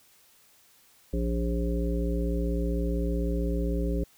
harmonic tone with a mistuned harmonic, 57.9 Hz, A#1, 11 cents flat, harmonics 1 / 3 / 5 / 7 / 9, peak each -27 / -32 / -34 / -35 / -37 dBFS, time 1.13-4.04 s, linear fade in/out 5 ms, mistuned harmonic 9, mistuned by +39 cents, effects white hiss -60 dBFS RMS until 4.17 s

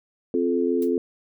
sine chord, F major, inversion second, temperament equal with one note detuned, 261.6 / 349.2 / 433.7 Hz, C4 / F4 / A4, 0 / 0 / -25 cents, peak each -24 dBFS, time 0.34-0.98 s, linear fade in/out 2 ms
blue noise with exponential decay, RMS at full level -38 dBFS, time 0.82-0.93 s, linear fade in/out 2 ms, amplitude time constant 22 ms
effects none

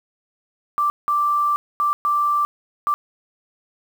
sine tone bursts at uneven times, 1174.7 Hz, D6, in tune, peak -16 dBFS, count 5, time 0.78-0.9 / 1.08-1.56 / 1.8-1.93 / 2.05-2.45 / 2.87-2.94 s, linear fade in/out 0 ms, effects 7-bit

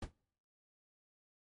brown noise with exponential decay, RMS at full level -33 dBFS, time 0.02-0.12 s, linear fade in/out 5 ms, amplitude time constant 21 ms, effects noise-tail reverb RT60 0.7 s tail -26 dB re dry + MP3 48 kbps

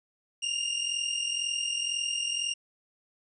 sawtooth tone pair together, 2792 / 2834 Hz, F7 / F7, -1 / +25 cents, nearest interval unison, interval 26 cents, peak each -28 dBFS, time 0.42-2.54 s, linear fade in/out 10 ms, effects resampled to 22050 Hz

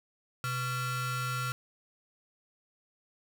45% pulse ring-modulated tone, 624 Hz, D#5, 5 cents sharp, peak -28 dBFS, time 0.44-1.52 s, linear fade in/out 0 ms, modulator 752 Hz, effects none

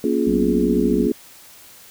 sine chord, Bb minor seventh, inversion none, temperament just, 233.1 / 279.7 / 349.6 / 419.5 Hz, Bb3 / Db4 / F4 / Ab4, 0 / +16 / +2 / +17 cents, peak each -22 dBFS, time 0.04-1.12 s, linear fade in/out 2 ms
harmonic tone, 61.74 Hz, B1, in tune, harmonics 1 / 3 / 4, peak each -30 / -23 / -23 dBFS, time 0.26-1.08 s, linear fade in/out 20 ms
effects white hiss -45 dBFS RMS until 1.9 s

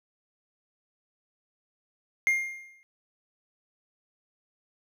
triangle tone with exponential decay, 2119 Hz, C7, 21 cents sharp, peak -17 dBFS, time 2.27-2.83 s, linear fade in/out 0 ms, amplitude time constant 120 ms, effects none

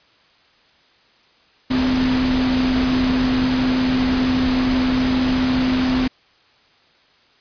sine tone in noise, 256 Hz, C4, 38 cents flat, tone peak -16 dBFS, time 1.7-6.08 s, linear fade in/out 10 ms, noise pink, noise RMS -24 dBFS, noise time 1.7-6.08 s, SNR +5 dB, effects white hiss -55 dBFS RMS until 7.4 s + resampled to 11025 Hz

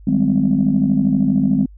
sine chord, Ab major seventh, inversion second, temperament just, 155.74 / 194.67 / 207.7 / 259.6 Hz, Eb3 / G3 / Ab3 / C4, +2 / -12 / 0 / -13 cents, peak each -21 / -18 / -17 / -16 dBFS, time 0.07-1.66 s, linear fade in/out 5 ms, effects tanh soft clip ceiling -5 dBFS + added 50 Hz sine -38 dBFS peak until 1.77 s

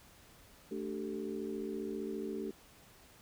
harmonic tone with a mistuned harmonic, 73.42 Hz, D2, in tune, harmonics 3 / 4 / 5 / 6, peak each -42 / -43 / -40 / -45 dBFS, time 0.71-2.51 s, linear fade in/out 5 ms, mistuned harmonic 5, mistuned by +85 cents, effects pink hiss -60 dBFS RMS until 3.21 s

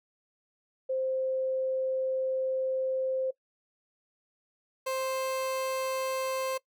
sine / 30% pulse tone pair in turn, 523.3 / 525.2 Hz, C5 / C5, 0 / +6 cents, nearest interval unison, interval 6 cents, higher second, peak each -27 dBFS, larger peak neither, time 0.89-3.31 / 4.86-6.58 s, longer first, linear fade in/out 10 ms, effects noise-tail reverb RT60 0.1 s tail -21 dB re dry

